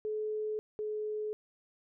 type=tone pair in turn; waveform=sine; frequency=428.8 / 426.1 Hz; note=A4 / G#4; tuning=-45 / +44 cents; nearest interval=unison; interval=11 cents; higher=first; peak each=-32 / -33 dBFS; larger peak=first; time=0.05-0.59 / 0.79-1.33 s; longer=neither; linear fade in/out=0 ms; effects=none